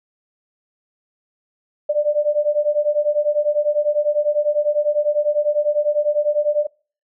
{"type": "beating tone pair", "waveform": "sine", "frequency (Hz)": [587.3, 597.3], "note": ["D5", "D5"], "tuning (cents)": [0, 29], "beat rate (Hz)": 10, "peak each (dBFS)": [-19, -18], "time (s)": [1.89, 6.67], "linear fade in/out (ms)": 10, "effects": ["noise-tail reverb RT60 0.4 s tail -25 dB re dry"]}